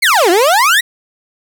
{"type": "exponential two-way sweep", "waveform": "30% pulse", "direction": "down then up", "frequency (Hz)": [2300, 330.2, 1985], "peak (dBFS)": -5, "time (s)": [0.02, 0.81], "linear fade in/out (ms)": 10, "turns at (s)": 0.3, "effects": []}